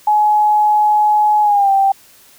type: tone with pitch glide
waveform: sine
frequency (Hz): 844 to 782.9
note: G#5 to G5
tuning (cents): +28 to -2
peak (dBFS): -9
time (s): 0.07-1.92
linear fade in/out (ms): 5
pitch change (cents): -130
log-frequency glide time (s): 1.42-1.71
effects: white hiss -46 dBFS RMS until 2.38 s